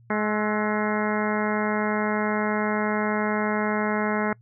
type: harmonic tone with a mistuned harmonic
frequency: 211.6 Hz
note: G#3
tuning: 33 cents sharp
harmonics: 1 / 2 / 3 / 4 / 5 / 6 / 7 / 8 / 9 / 10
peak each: -26 / -29 / -31 / -32 / -33 / -34 / -34 / -35 / -36 / -36 dBFS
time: 0.1-4.33 s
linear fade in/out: 2 ms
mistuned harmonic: 6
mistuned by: +65 cents
effects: noise-tail reverb RT60 0.1 s tail -25 dB re dry + added 117 Hz sine -51 dBFS peak until 4.41 s